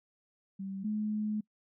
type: tone pair in turn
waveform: sine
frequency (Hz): 193.9 / 212.6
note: G3 / G#3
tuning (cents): -19 / +41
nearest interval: major second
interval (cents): 160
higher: second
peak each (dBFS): -36 / -30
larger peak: second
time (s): 0.59-0.84 / 0.84-1.41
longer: second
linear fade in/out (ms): 10
effects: noise-tail reverb RT60 0.1 s tail -24 dB re dry